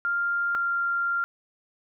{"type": "tone pair in turn", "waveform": "sine", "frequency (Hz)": [1396.9, 1388.9], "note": ["F6", "F6"], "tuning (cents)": [0, -10], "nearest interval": "unison", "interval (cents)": 10, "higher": "first", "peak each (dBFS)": -23, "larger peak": "neither", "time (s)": [[0.05, 0.55], [0.55, 1.24]], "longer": "second", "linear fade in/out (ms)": 0, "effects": []}